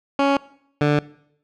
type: tone pair in turn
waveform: 15% pulse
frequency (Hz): 278.2 / 147.37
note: C#4 / D3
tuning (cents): +6 / +6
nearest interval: major seventh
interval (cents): 1100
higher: first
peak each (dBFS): -9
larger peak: neither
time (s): 0.19-0.37 / 0.81-0.99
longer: neither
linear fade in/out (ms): 2
effects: noise-tail reverb RT60 0.7 s tail -21 dB re dry + low-pass 3000 Hz 12 dB/octave